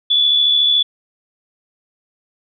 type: tone with amplitude modulation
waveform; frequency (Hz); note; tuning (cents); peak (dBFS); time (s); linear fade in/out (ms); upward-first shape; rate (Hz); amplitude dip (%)
sine; 3444; A7; -38; -9; 0.1-0.83; 10; sine; 73.8; 40
effects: none